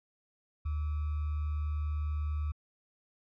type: tone with sample-and-hold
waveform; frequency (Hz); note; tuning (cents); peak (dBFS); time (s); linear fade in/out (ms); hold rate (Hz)
sine; 75.4; D2; +46; -30; 0.65-2.52; 10; 1225
effects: low-pass 2000 Hz 12 dB/octave